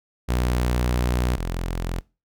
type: tone pair in turn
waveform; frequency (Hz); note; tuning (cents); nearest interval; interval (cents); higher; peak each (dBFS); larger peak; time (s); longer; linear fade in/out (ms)
sawtooth; 61.1 / 43.04; B1 / F1; -18 / -25; tritone; 607; first; -16 / -21; first; 0.28-1.37 / 1.37-2.01; first; 20
effects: noise-tail reverb RT60 0.3 s tail -24 dB re dry